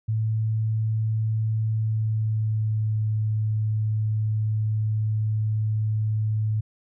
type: tone with pitch glide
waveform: sine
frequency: 110 to 108.17 Hz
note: A2 to A2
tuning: 0 to -29 cents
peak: -21 dBFS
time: 0.08-6.61 s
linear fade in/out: 10 ms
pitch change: -29 cents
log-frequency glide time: 1.72-3.03 s
effects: none